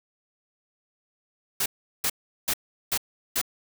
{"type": "noise bursts", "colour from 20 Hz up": "white", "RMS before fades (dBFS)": -25, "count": 5, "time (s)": [1.6, 3.415], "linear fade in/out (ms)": 5, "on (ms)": 59, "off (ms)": 380, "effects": []}